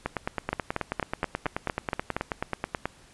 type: two click trains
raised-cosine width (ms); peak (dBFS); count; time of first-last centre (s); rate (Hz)
0.5; -11 / -12; 8 / 27; 0.53-2.166 / 0.06-2.856; 4.28 / 9.3
effects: pink hiss -55 dBFS RMS until 3.13 s + resampled to 24000 Hz